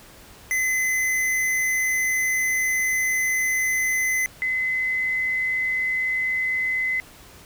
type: tone pair in turn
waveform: square / sine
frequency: 2036 / 2036 Hz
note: C7 / C7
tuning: -48 / -48 cents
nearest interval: unison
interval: 0 cents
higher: neither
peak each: -21 dBFS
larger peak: neither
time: 0.51-4.26 / 4.42-7 s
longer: first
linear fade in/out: 0 ms
effects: pink hiss -47 dBFS RMS until 7.45 s